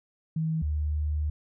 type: tone pair in turn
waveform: sine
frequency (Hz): 159.7 / 75.37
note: D#3 / D2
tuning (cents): +45 / +45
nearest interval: octave + minor second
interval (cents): 1300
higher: first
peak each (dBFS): -25 / -25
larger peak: neither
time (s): 0.36-0.62 / 0.62-1.3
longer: second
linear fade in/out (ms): 5
effects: none